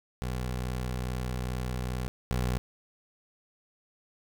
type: tone pair in turn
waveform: 20% pulse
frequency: 62.4 / 62.04 Hz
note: B1 / B1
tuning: +19 / +9 cents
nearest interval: unison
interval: 10 cents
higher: first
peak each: -26 / -22 dBFS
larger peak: second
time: 0.22-2.08 / 2.31-2.58 s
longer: first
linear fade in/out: 0 ms
effects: 10-bit